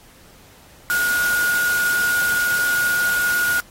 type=tone in noise; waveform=sine; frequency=1442 Hz; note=F#6; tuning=45 cents flat; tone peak=-17 dBFS; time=0.9-3.6 s; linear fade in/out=0 ms; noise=white; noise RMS=-27 dBFS; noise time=0.9-3.6 s; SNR=+7 dB; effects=pink hiss -49 dBFS RMS until 3.7 s + AAC 48 kbps